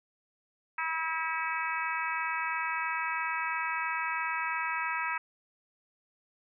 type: harmonic tone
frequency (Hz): 323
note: E4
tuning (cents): -35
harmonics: 3 / 4 / 5 / 6 / 7 / 8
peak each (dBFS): -35 / -36 / -37 / -38 / -38 / -39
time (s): 0.78-5.18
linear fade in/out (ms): 5
effects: none